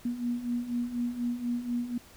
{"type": "beating tone pair", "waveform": "sine", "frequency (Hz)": [238, 242.1], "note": ["A#3", "B3"], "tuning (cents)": [36, -34], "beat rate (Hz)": 4.1, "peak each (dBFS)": [-35, -30], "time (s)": [0.05, 1.98], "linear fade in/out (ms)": 5, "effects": ["pink hiss -54 dBFS RMS until 2.16 s"]}